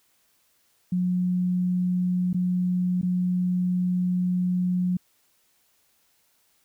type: tone with dropouts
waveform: sine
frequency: 180.5 Hz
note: F#3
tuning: 43 cents flat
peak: -21 dBFS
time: 0.92-4.97 s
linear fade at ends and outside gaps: 5 ms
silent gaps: 2.331-2.344 / 3.015-3.029 s
effects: white hiss -66 dBFS RMS until 6.64 s